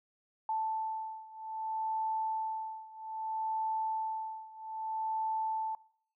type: beating tone pair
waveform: sine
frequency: 880 / 880.62 Hz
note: A5 / A5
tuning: 0 / +1 cents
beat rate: 0.62 Hz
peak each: -35 / -37 dBFS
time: 0.49-5.75 s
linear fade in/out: 2 ms
effects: noise-tail reverb RT60 0.6 s tail -21 dB re dry